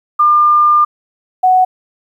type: tone pair in turn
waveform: sine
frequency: 1200 / 741.4 Hz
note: D6 / F#5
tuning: +37 / +3 cents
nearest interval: minor sixth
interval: 834 cents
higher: first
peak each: -6 dBFS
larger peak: neither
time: 0.19-0.85 / 1.43-1.65 s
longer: first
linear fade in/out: 10 ms
effects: 8-bit